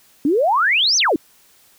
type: exponential two-way sweep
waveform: sine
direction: up then down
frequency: 266.6 to 6370 to 266.6 Hz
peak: -13 dBFS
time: 0.25-1.16 s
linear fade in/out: 2 ms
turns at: 0.97 s
effects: white hiss -53 dBFS RMS until 1.78 s